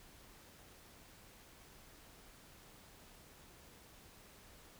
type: silence
effects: pink hiss -60 dBFS RMS until 4.79 s